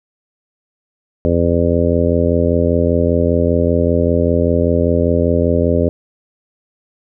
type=harmonic tone; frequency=85.1 Hz; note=F2; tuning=44 cents flat; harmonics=1 / 2 / 3 / 4 / 5 / 6 / 7; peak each=-17 / -20 / -18 / -22 / -19 / -19 / -20 dBFS; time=1.25-5.89 s; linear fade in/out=0 ms; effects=none

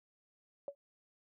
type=tone with exponential decay; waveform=sine; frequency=565 Hz; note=C#5; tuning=33 cents sharp; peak=-34 dBFS; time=0.68-0.75 s; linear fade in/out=1 ms; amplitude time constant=15 ms; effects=none

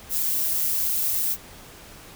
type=noise with amplitude modulation; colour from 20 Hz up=violet; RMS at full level=-22 dBFS; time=0.09-1.37 s; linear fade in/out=50 ms; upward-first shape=sine; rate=158 Hz; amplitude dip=45%; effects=pink hiss -45 dBFS RMS until 2.15 s

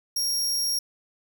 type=tone; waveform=sawtooth; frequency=5588 Hz; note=F8; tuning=in tune; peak=-21 dBFS; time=0.16-0.79 s; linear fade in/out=5 ms; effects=none

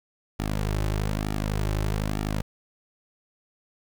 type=tone with flanger; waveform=sawtooth; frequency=51.91 Hz; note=G#1; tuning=in tune; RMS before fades=-27 dBFS; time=0.39-2.42 s; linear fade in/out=5 ms; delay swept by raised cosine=1.9 to 4.3 ms; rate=1.1 Hz; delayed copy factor=-0.75; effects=8-bit

